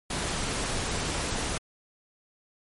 pink noise, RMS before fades -30 dBFS, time 0.1-1.58 s, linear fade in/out 5 ms, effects MP3 48 kbps

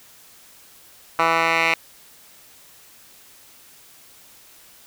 10% pulse tone with band-pass filter sweep, 164.81 Hz, E3, in tune, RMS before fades -19 dBFS, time 1.19-1.74 s, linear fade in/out 2 ms, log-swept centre 1400 to 2200 Hz, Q 2.6, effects white hiss -49 dBFS RMS until 4.86 s

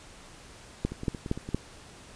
two click trains, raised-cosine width 3 ms, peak -23 / -13 dBFS, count 6 / 4, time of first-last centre 0.92-1.489 / 0.85-1.546 s, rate 8.78 / 4.31 Hz, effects pink hiss -50 dBFS RMS until 2.15 s + resampled to 22050 Hz

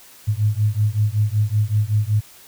sine beating tone pair, 103.4 / 108.7 Hz, G#2 / A2, -7 / -21 cents, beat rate 5.3 Hz, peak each -19 dBFS, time 0.27-2.21 s, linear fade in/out 20 ms, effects white hiss -46 dBFS RMS until 2.47 s

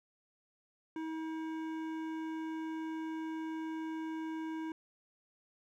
sine tone with hard clipping, 319.5 Hz, D#4, 46 cents sharp, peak -39 dBFS, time 0.96-4.72 s, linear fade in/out 2 ms, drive 13 dB, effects none

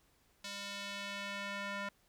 square tone with band-pass filter sweep, 200.6 Hz, G3, 40 cents sharp, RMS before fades -42 dBFS, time 0.44-1.89 s, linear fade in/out 5 ms, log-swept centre 4400 to 1600 Hz, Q 1.1, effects pink hiss -71 dBFS RMS until 2.08 s

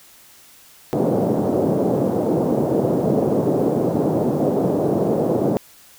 white band-pass noise, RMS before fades -19 dBFS, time 0.93-5.57 s, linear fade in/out 0 ms, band 130 to 560 Hz, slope 24 dB/octave, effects white hiss -48 dBFS RMS until 5.98 s

